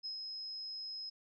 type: tone with ADSR envelope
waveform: sine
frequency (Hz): 5120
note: D#8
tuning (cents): +49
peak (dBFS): -38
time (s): 0.03-1.1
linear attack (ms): 25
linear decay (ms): 110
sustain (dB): -3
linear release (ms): 11
effects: none